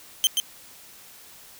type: tone with echo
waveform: sawtooth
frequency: 3121 Hz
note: G7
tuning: 8 cents flat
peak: -13 dBFS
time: 0.24-0.27 s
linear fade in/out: 0 ms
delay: 130 ms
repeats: 1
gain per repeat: -4 dB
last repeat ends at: 0.4 s
effects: white hiss -48 dBFS RMS until 1.59 s